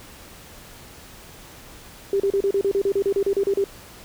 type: tone bursts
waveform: sine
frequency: 395.7 Hz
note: G4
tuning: 16 cents sharp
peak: -17 dBFS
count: 15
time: 2.13-3.641 s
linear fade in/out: 2 ms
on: 69 ms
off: 34 ms
effects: pink hiss -44 dBFS RMS until 4.04 s